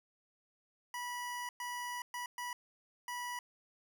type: tone bursts at uneven times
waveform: 25% pulse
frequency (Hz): 975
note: B5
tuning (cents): -23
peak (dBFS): -35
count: 5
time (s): 0.94-1.49 / 1.6-2.02 / 2.14-2.26 / 2.38-2.53 / 3.08-3.39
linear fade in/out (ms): 2
effects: none